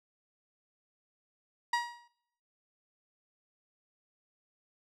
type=tone with exponential decay; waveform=30% pulse; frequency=954 Hz; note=A#5; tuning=40 cents sharp; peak=-22 dBFS; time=1.73-2.08 s; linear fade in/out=5 ms; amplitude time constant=74 ms; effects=noise-tail reverb RT60 0.7 s tail -22 dB re dry + low-pass 6000 Hz 12 dB/octave

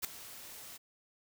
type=noise with ADSR envelope; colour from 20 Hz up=white; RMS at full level=-31 dBFS; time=0.02-0.78 s; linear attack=27 ms; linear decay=3 ms; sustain=-18 dB; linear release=20 ms; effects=none

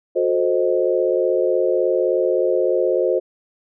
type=chord; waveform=sine; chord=F# diminished seventh; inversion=none; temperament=equal with one note detuned; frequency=363.8 / 440 / 523.3 / 622.3 Hz; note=F#4 / A4 / C5 / Eb5; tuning=-29 / 0 / 0 / 0 cents; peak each=-20 / -23 / -19 / -24 dBFS; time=0.15-3.2 s; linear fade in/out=20 ms; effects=none

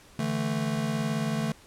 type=chord; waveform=square; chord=D suspended second; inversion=none; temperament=just; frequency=146.83 / 165.19 / 220.2 Hz; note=D3 / E3 / A3; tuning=0 / +4 / +2 cents; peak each=-32 / -34 / -30 dBFS; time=0.19-1.52 s; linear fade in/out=2 ms; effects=pink hiss -54 dBFS RMS until 1.66 s + low-pass 11000 Hz 12 dB/octave

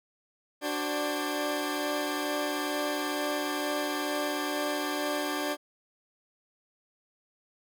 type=tone cluster; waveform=20% pulse; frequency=294.4 / 374.6 / 526 / 591 / 1608 Hz; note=D4 / F#4 / C5 / D5 / G6; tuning=+4 / +21 / +9 / +11 / +44 cents; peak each=-27 / -31 / -36 / -33 / -33 dBFS; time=0.61-5.57 s; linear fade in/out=50 ms; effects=none

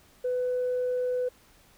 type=tone; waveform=sine; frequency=499.5 Hz; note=B4; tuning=20 cents sharp; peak=-24 dBFS; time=0.24-1.29 s; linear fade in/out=10 ms; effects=tanh soft clip ceiling -22 dBFS + pink hiss -59 dBFS RMS until 1.77 s

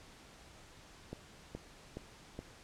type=click train; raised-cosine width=2 ms; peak=-28 dBFS; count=4; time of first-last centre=1.13-2.391 s; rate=2.38 Hz; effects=pink hiss -57 dBFS RMS until 2.63 s + low-pass 8000 Hz 12 dB/octave

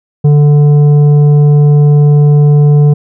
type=tone with tanh clipping; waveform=triangle; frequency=146.83 Hz; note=D3; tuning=in tune; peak=-4 dBFS; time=0.24-2.94 s; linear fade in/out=10 ms; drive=12 dB; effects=none

